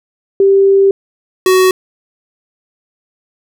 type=tone pair in turn; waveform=sine / square; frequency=392 / 372.8 Hz; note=G4 / F#4; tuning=0 / +13 cents; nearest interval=minor second; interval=87 cents; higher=first; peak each=-5 / -7 dBFS; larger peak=first; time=0.4-0.91 / 1.46-1.71 s; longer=first; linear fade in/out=2 ms; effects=none